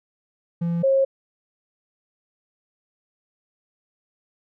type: tone pair in turn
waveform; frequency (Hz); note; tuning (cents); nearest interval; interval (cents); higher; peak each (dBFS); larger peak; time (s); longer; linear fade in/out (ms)
triangle / sine; 170 / 539.7; F3 / C#5; -46 / -46; octave + minor sixth; 2000; second; -19 / -15; second; 0.61-0.83 / 0.83-1.05; neither; 10
effects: none